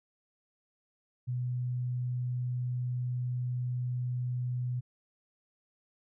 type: tone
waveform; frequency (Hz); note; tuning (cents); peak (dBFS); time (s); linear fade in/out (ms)
sine; 124.2; B2; +10; -30; 1.27-4.81; 20
effects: none